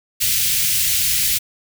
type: band-stop noise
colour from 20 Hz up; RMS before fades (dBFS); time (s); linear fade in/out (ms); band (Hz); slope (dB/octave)
white; -18; 0.2-1.39; 20; 160 to 2100; 24
effects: none